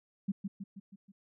sine tone with echo, 196.3 Hz, G3, 3 cents sharp, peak -28 dBFS, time 0.28-0.32 s, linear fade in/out 10 ms, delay 160 ms, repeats 5, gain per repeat -5 dB, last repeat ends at 1.12 s, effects none

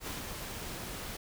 pink noise with ADSR envelope, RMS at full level -38 dBFS, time 0-1.17 s, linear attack 70 ms, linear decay 150 ms, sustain -3 dB, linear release 8 ms, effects none

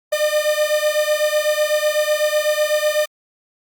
45% pulse beating tone pair, 600 / 608 Hz, D5 / D#5, +37 / -40 cents, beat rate 8 Hz, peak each -19 dBFS, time 0.12-3.06 s, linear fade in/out 10 ms, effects Opus 48 kbps

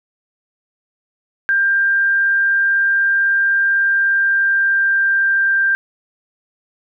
sine tone with pitch glide, 1591 to 1581.8 Hz, G6 to G6, +25 to +15 cents, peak -12 dBFS, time 1.49-5.75 s, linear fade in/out 0 ms, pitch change -10 cents, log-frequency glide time 3.73-5.6 s, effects none

